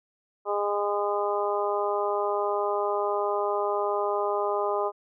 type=harmonic tone; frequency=204.6 Hz; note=G#3; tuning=26 cents flat; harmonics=2 / 3 / 4 / 5 / 6; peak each=-28 / -30 / -31 / -32 / -33 dBFS; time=0.45-4.92 s; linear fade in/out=50 ms; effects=none